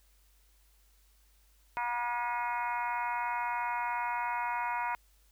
harmonic tone with a mistuned harmonic, 240.2 Hz, B3, 48 cents flat, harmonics 3 / 4 / 5 / 6 / 7 / 8 / 9 / 10, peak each -41 / -32 / -45 / -40 / -48 / -46 / -43 / -45 dBFS, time 1.77-4.95 s, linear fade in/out 0 ms, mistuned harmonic 10, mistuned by +52 cents, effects added 50 Hz sine -63 dBFS peak until 5.31 s + white hiss -69 dBFS RMS until 5.31 s

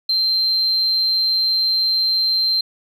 sine tone, 4137 Hz, C8, 20 cents flat, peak -14 dBFS, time 0.09-2.61 s, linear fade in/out 5 ms, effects tanh soft clip ceiling -11 dBFS + 9-bit

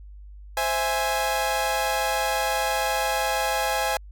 sawtooth chord, C augmented, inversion none, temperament equal, 523.3 / 659.3 / 830.6 Hz, C5 / E5 / G#5, 0 / 0 / 0 cents, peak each -25 / -25 / -21 dBFS, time 0.57-3.97 s, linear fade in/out 2 ms, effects added 50 Hz sine -40 dBFS peak until 4.11 s

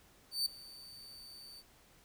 40% pulse tone with ADSR envelope, 4567 Hz, D8, 49 cents flat, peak -28 dBFS, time 0.31-1.63 s, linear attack 150 ms, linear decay 4 ms, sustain -21 dB, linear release 41 ms, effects pink hiss -64 dBFS RMS until 2.04 s

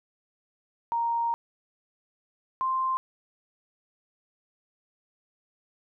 sine tone pair in turn, 932.3 / 1046.5 Hz, A#5 / C6, 0 / 0 cents, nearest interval major second, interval 200 cents, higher second, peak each -24 dBFS, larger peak neither, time 0.92-1.34 / 2.61-2.97 s, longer first, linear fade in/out 0 ms, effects none

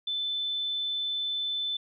sine tone, 3520 Hz, A7, in tune, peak -28 dBFS, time 0.07-1.77 s, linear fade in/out 5 ms, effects none

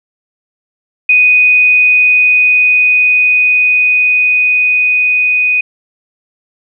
sine tone with level ramp, 2489 Hz, D#7, in tune, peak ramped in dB -4 to -8 dBFS, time 1.09-5.61 s, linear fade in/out 5 ms, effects none

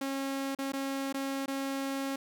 sawtooth tone with dropouts, 272.4 Hz, C#4, 30 cents flat, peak -28 dBFS, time 0.01-2.16 s, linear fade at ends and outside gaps 5 ms, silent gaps 0.55-0.587 / 0.721-0.734 / 1.127-1.142 / 1.46-1.479 s, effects none

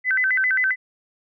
sine tone with vibrato, 1760 Hz, A6, in tune, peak -17 dBFS, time 0.04-0.76 s, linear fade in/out 50 ms, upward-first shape square, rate 7.5 Hz, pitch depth 230 cents each way, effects none

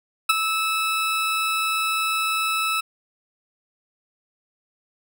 20% pulse tone with ADSR envelope, 1307 Hz, E6, 15 cents flat, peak -7 dBFS, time 0.29-2.81 s, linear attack 9 ms, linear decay 21 ms, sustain -9 dB, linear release 11 ms, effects none

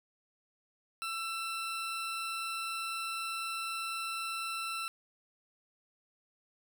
20% pulse tone, 1338 Hz, E6, 25 cents sharp, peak -30 dBFS, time 1.02-4.88 s, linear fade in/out 0 ms, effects none

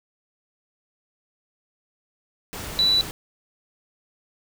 sine tone in noise, 3956 Hz, B7, 2 cents sharp, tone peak -16 dBFS, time 2.79-3.01 s, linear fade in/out 0 ms, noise pink, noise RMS -34 dBFS, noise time 2.53-3.11 s, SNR +15 dB, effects none

